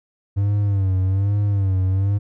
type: tone with vibrato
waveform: triangle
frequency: 98 Hz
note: G2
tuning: in tune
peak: -14 dBFS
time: 0.36-2.19 s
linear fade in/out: 20 ms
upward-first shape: sine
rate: 1.2 Hz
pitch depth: 83 cents each way
effects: none